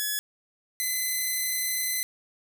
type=tone pair in turn; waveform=5% pulse; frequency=1700 / 2029 Hz; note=G#6 / B6; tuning=+40 / +46 cents; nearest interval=minor third; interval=306 cents; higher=second; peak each=-16 dBFS; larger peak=neither; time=0-0.19 / 0.8-2.03 s; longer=second; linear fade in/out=0 ms; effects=none